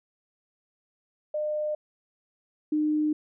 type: tone pair in turn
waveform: sine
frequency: 605 / 303.9 Hz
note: D#5 / D#4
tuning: -49 / -41 cents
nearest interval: octave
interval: 1192 cents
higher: first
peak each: -26 / -22 dBFS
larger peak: second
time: 1.34-1.75 / 2.72-3.13 s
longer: neither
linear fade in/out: 5 ms
effects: none